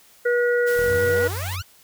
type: harmonic tone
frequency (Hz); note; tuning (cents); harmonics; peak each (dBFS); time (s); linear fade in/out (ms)
482.7; B4; -40; 1 / 3 / 4; -18 / -24 / -30; 0.25-1.28; 10
type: noise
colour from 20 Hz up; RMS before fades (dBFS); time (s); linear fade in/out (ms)
white; -36; 0.66-1.57; 20
type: exponential sweep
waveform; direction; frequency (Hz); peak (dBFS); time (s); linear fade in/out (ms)
15% pulse; up; 31.36 to 1568; -25; 0.76-1.63; 20
type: tone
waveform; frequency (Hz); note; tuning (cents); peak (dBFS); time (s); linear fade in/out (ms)
sine; 92.5; F#2; 0; -27; 0.88-1.62; 10
effects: white hiss -53 dBFS RMS until 1.83 s